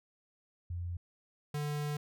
sine / square tone pair in turn, 87.31 / 147.65 Hz, F2 / D3, 0 / +10 cents, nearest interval major sixth, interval 910 cents, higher second, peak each -35 / -34 dBFS, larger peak second, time 0.7-0.97 / 1.54-1.97 s, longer second, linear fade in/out 5 ms, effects none

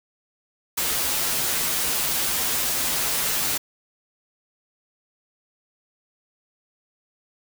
white noise with comb filter, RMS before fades -24 dBFS, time 0.77-3.58 s, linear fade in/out 10 ms, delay 10 ms, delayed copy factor -0.95, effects none

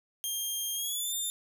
10% pulse tone with pitch glide, 3206 to 3599 Hz, G7 to A7, +38 to +38 cents, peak -24 dBFS, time 0.24-1.3 s, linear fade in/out 0 ms, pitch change +200 cents, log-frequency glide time 0.74-1.13 s, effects none

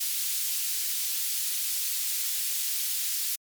white high-pass noise, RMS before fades -29 dBFS, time 0-3.36 s, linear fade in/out 10 ms, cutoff 3200 Hz, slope 12 dB/octave, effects MP3 96 kbps

